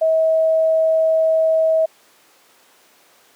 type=tone; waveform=sine; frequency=642 Hz; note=E5; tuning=46 cents flat; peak=-12 dBFS; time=0.01-1.86 s; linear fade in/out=10 ms; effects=pink hiss -52 dBFS RMS until 3.35 s + high-pass 400 Hz 12 dB/octave